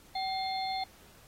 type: harmonic tone with a mistuned harmonic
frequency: 707 Hz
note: F5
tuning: 21 cents sharp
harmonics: 1 / 3 / 5 / 6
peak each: -32 / -42 / -43 / -39 dBFS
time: 0.15-0.84 s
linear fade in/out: 5 ms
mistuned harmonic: 1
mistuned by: +130 cents
effects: pink hiss -58 dBFS RMS until 1.27 s + AAC 48 kbps